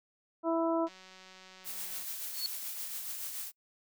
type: harmonic tone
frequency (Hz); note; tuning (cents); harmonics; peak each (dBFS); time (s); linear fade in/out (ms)
330; E4; +2; 1 / 2 / 3 / 4; -30 / -31 / -36 / -40; 0.43-0.89; 50
type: click train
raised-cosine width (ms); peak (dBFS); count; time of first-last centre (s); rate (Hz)
0.2; -36; 217; 0.87-2.025; 187
type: noise with tremolo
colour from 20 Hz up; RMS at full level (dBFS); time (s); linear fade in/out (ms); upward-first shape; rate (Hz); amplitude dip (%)
blue; -38; 1.64-3.52; 50; triangle; 7; 40
type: tone with exponential growth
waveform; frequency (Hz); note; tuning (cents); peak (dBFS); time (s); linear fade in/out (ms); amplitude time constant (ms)
sine; 4395; C#8; -16; -28; 2.28-2.46; 0; 37
effects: noise-tail reverb RT60 0.1 s tail -26 dB re dry